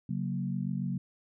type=chord; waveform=sine; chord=F# major; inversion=second; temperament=equal; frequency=138.59 / 185 / 233.1 Hz; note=C#3 / F#3 / A#3; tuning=0 / 0 / 0 cents; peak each=-34 / -33 / -37 dBFS; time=0.09-0.98 s; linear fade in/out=5 ms; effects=none